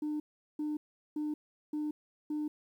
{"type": "tone bursts", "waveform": "sine", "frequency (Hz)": 301.2, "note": "D4", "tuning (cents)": 44, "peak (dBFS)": -30, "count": 5, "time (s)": [0.02, 2.48], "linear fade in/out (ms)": 5, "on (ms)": 180, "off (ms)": 390, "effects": ["tanh soft clip ceiling -30 dBFS", "11-bit"]}